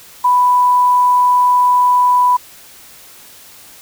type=tone with quantisation; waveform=sine; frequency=990 Hz; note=B5; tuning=4 cents sharp; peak=-8 dBFS; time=0.24-2.37 s; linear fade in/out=10 ms; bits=6; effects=white hiss -40 dBFS RMS until 3.81 s